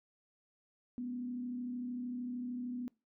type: tone with frequency modulation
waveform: sine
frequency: 246.4 Hz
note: B3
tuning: 4 cents flat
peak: -37 dBFS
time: 0.98-2.88 s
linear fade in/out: 0 ms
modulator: 33.2 Hz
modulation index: 0.38
effects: noise-tail reverb RT60 0.3 s tail -24 dB re dry